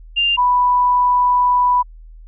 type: tone pair in turn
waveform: sine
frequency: 2794 / 987.8 Hz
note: F7 / B5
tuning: 0 / 0 cents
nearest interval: octave + tritone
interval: 1800 cents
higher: first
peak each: -13 / -11 dBFS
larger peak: second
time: 0.16-0.37 / 0.37-1.83 s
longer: second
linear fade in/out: 20 ms
effects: added 40 Hz sine -36 dBFS peak until 2.27 s